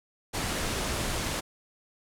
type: low-pass noise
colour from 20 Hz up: pink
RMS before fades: -31 dBFS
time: 0.33-1.41 s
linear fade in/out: 20 ms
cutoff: 11000 Hz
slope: 24 dB/octave
effects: none